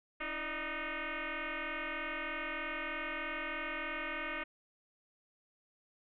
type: tone with frequency modulation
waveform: sine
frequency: 329.6 Hz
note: E4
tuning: in tune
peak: -36 dBFS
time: 0.2-4.44 s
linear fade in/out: 10 ms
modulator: 308 Hz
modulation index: 7.7
effects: none